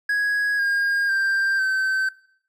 triangle tone with pitch steps, 1661.2 / 1620.4 / 1580.7 / 1541.9 Hz, G#6 / G#6 / G6 / G6, 0 / -43 / +14 / -29 cents, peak -17 dBFS, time 0.09-2.09 s, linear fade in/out 5 ms, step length 500 ms, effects noise-tail reverb RT60 0.6 s tail -20 dB re dry

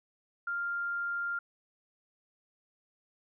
sine tone, 1396.9 Hz, F6, in tune, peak -31 dBFS, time 0.47-1.39 s, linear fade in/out 5 ms, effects none

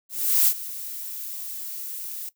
violet noise with ADSR envelope, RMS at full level -17 dBFS, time 0.09-2.29 s, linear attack 380 ms, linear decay 64 ms, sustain -17 dB, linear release 3 ms, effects noise-tail reverb RT60 0.1 s tail -17 dB re dry

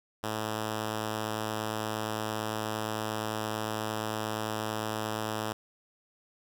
5% pulse tone, 108.7 Hz, A2, 21 cents flat, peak -20 dBFS, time 0.23-5.53 s, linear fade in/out 10 ms, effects none

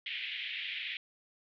pink band-pass noise, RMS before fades -39 dBFS, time 0.06-0.97 s, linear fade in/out 2 ms, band 2000 to 3500 Hz, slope 48 dB/octave, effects none

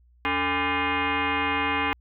sine tone with frequency modulation, 650 Hz, E5, 24 cents flat, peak -22 dBFS, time 0.25-1.93 s, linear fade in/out 0 ms, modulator 366 Hz, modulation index 5.6, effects added 60 Hz sine -55 dBFS peak until 2 s

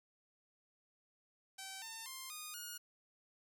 5% pulse tone with pitch steps, 771 / 901.1 / 1053.2 / 1231 / 1438.7 Hz, G5 / A5 / C6 / D#6 / F#6, -29 / +41 / +11 / -19 / -49 cents, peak -34 dBFS, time 1.58-2.78 s, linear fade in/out 10 ms, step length 240 ms, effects none

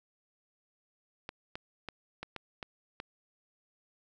clicks, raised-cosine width 0.3 ms, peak -23 dBFS, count 7, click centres 1.291 / 1.555 / 1.887 / 2.23 / 2.363 / 2.628 / 3.001 s, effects none

